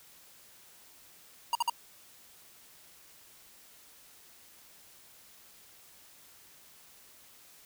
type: tone bursts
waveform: square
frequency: 945 Hz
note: A#5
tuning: 23 cents sharp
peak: -26 dBFS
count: 3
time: 1.53-1.698 s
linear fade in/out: 2 ms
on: 22 ms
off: 51 ms
effects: white hiss -57 dBFS RMS until 7.65 s